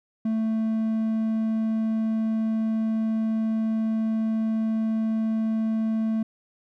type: tone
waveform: triangle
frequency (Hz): 221.4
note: A3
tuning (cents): +11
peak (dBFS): -20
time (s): 0.25-6.23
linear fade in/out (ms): 5
effects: none